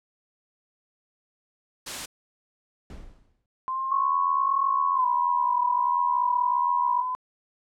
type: noise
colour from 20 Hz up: white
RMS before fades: -33 dBFS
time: 1.86-2.06 s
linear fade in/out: 10 ms
type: noise with exponential decay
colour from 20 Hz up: brown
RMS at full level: -35 dBFS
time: 2.9-3.46 s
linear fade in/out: 2 ms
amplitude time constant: 120 ms
type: tone with vibrato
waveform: sine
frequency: 1036 Hz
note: C6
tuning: 17 cents flat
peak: -26 dBFS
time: 3.68-7.15 s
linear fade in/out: 0 ms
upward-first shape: sine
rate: 1.4 Hz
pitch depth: 43 cents each way
type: tone with pitch glide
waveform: sine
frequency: 1100 to 974.3 Hz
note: C#6 to B5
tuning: -14 to -24 cents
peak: -22 dBFS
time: 3.91-7.02 s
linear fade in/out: 10 ms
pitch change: -210 cents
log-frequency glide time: 4.94-5.06 s
effects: low-pass 9000 Hz 12 dB/octave

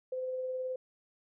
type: tone with tremolo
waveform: sine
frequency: 513 Hz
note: C5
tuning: 34 cents flat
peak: -32 dBFS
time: 0.12-0.76 s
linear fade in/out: 5 ms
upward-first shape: sine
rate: 19 Hz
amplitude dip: 25%
effects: none

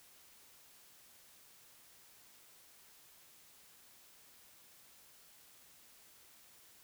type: silence
effects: white hiss -62 dBFS RMS until 6.83 s

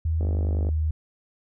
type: tone with pitch glide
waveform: sine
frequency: 80.4 to 78.02 Hz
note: E2 to D#2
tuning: -43 to +5 cents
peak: -21 dBFS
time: 0.05-0.91 s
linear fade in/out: 5 ms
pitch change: -52 cents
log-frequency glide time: 0.35-0.64 s
type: click train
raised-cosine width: 2 ms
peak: -20 dBFS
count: 25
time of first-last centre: 0.21-0.689 s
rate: 50.1 Hz
effects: none

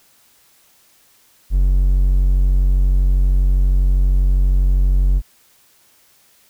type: tone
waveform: triangle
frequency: 46.25 Hz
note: F#1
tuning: in tune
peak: -9 dBFS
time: 1.5-5.22 s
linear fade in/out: 50 ms
effects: white hiss -54 dBFS RMS until 6.49 s

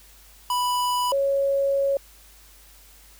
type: tone pair in turn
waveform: square / sine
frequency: 987.8 / 553.1 Hz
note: B5 / C#5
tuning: 0 / -4 cents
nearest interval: minor seventh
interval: 1004 cents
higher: first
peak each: -22 / -19 dBFS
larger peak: second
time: 0.5-1.12 / 1.12-1.97 s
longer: second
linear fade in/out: 2 ms
effects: added 50 Hz sine -52 dBFS peak until 3.19 s + white hiss -52 dBFS RMS until 3.19 s

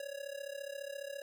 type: tone with amplitude modulation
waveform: square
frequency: 559 Hz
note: C#5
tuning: 14 cents sharp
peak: -38 dBFS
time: 0-1.22 s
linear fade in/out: 2 ms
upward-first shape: sine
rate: 34.6 Hz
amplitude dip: 85%
effects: none

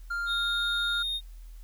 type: tone with pitch glide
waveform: triangle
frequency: 1397 to 1406.7 Hz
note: F6 to F6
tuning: 0 to +12 cents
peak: -27 dBFS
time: 0.1-1.03 s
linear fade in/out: 10 ms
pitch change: +12 cents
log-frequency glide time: 0.35-0.63 s
type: tone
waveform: triangle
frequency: 3694 Hz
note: A#7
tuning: 16 cents flat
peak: -27 dBFS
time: 0.26-1.21 s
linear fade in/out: 50 ms
effects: added 41 Hz sine -42 dBFS peak until 1.63 s + white hiss -63 dBFS RMS until 1.63 s

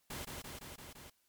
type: noise with echo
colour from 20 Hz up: pink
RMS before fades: -43 dBFS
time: 0.1-0.25 s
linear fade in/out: 5 ms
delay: 170 ms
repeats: 5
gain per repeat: -2 dB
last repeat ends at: 1.1 s
effects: white hiss -75 dBFS RMS until 1.28 s + MP3 96 kbps

